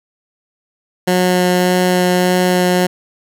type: tone with vibrato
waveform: 15% pulse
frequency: 181 Hz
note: F#3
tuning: 38 cents flat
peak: -5 dBFS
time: 1.07-2.87 s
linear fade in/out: 10 ms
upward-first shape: sine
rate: 1.7 Hz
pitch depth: 8 cents each way
effects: none